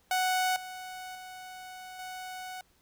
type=tone with level steps; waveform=sawtooth; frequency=741 Hz; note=F#5; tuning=2 cents sharp; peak=-22 / -36 / -39 / -35 dBFS; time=0.11-2.61 s; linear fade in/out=2 ms; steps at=0.56 / 1.15 / 1.99 s; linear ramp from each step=2 ms; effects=pink hiss -67 dBFS RMS until 2.81 s